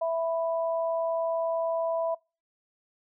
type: tone pair together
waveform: sine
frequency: 660 / 988.9 Hz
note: E5 / B5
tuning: +2 / +2 cents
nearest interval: perfect fifth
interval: 700 cents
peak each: -25 / -34 dBFS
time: 0.01-2.15 s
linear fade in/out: 10 ms
effects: noise-tail reverb RT60 0.3 s tail -26 dB re dry